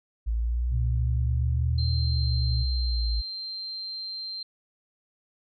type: exponential two-way sweep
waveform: sine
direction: up then down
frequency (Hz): 55 to 81 to 55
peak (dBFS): -23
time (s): 0.26-3.22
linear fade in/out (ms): 20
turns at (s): 1.9
type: tone with pitch glide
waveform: sine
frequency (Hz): 118.5 to 120.02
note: A#2 to B2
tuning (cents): +29 to -49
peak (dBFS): -26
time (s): 0.7-2.66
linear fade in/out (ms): 50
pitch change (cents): +22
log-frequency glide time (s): 1.29-1.71
type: tone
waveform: sine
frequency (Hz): 4148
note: C8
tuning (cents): -16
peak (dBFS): -32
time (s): 1.78-4.43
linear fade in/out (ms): 5
effects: MP3 96 kbps